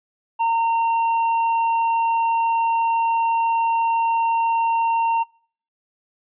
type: tone with tanh clipping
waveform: sine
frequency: 917 Hz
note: A#5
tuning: 29 cents flat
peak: -18 dBFS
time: 0.39-5.24 s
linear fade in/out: 20 ms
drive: 6 dB
effects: noise-tail reverb RT60 0.5 s tail -25 dB re dry + resampled to 8000 Hz